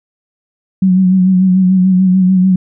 sine tone with vibrato, 186 Hz, F#3, 9 cents sharp, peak -6 dBFS, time 0.82-2.56 s, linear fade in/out 5 ms, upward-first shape sine, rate 6.8 Hz, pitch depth 40 cents each way, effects none

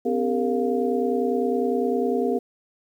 sine tone cluster, 251.8 / 281.7 / 404 / 463.9 / 702 Hz, B3 / C#4 / G#4 / A#4 / F5, +34 / +28 / -48 / -8 / +9 cents, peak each -25 / -34 / -25 / -25 / -31 dBFS, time 0.05-2.39 s, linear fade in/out 10 ms, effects 9-bit

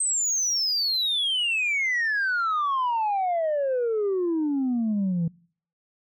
sine exponential sweep, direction down, 8372 to 162.3 Hz, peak -20 dBFS, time 0-5.28 s, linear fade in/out 5 ms, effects noise-tail reverb RT60 0.5 s tail -24 dB re dry + tanh soft clip ceiling -20 dBFS

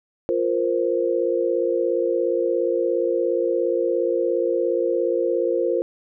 sine chord, F suspended fourth, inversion none, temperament equal, 349.2 / 466.2 / 523.3 Hz, F4 / Bb4 / C5, 0 / 0 / 0 cents, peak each -23 dBFS, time 0.29-5.82 s, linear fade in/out 0 ms, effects none

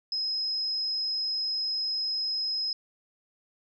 sine tone, 5110 Hz, D#8, 45 cents sharp, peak -27 dBFS, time 0.12-2.73 s, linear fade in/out 2 ms, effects none

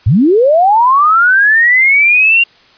sine linear sweep, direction up, 82.7 to 2794 Hz, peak -5 dBFS, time 0.06-2.44 s, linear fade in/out 10 ms, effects white hiss -45 dBFS RMS until 2.77 s + resampled to 11025 Hz

